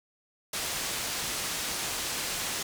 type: low-pass noise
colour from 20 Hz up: white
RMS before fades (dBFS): -33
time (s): 0.53-2.63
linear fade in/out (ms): 5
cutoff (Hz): 8500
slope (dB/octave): 12
effects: none